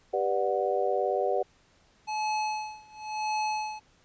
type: chord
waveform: sine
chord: G major seventh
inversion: none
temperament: just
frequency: 392 / 490 / 588 / 735 Hz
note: G4 / B4 / D5 / F#5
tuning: 0 / -14 / +2 / -12 cents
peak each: -30 dBFS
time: 0.13-1.43 s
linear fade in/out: 10 ms
type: tone with tremolo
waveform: square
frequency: 857 Hz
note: A5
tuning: 46 cents flat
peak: -27 dBFS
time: 2.07-3.8 s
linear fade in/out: 20 ms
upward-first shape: sine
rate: 0.94 Hz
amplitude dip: 95%
effects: pink hiss -63 dBFS RMS until 4.04 s + resampled to 16000 Hz